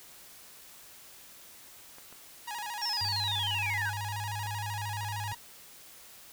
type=clicks; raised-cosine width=0.5 ms; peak=-35 dBFS; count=9; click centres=1.984 / 2.126 / 2.586 / 3.011 / 3.057 / 3.382 / 4.46 / 5.033 / 5.317 s
type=tone with vibrato; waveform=sawtooth; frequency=890 Hz; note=A5; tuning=20 cents sharp; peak=-32 dBFS; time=2.47-5.35 s; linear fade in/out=10 ms; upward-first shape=square; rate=13 Hz; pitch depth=110 cents each way
type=linear sweep; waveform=sine; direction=down; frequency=5588 to 1446 Hz; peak=-30 dBFS; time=2.81-3.91 s; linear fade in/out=20 ms
type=tone with pitch glide; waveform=sine; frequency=99.1 to 103.13 Hz; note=G2 to G#2; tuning=+19 to -12 cents; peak=-36 dBFS; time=3.01-5.33 s; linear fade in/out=5 ms; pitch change=+69 cents; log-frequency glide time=3.57-4.26 s
effects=white hiss -52 dBFS RMS until 6.32 s